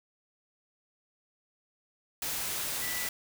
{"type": "tone in noise", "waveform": "sine", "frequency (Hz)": 1973, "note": "B6", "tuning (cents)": -2, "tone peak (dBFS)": -38, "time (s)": [2.82, 3.08], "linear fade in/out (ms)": 2, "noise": "white", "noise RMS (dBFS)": -34, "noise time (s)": [2.22, 3.09], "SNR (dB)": -7, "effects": []}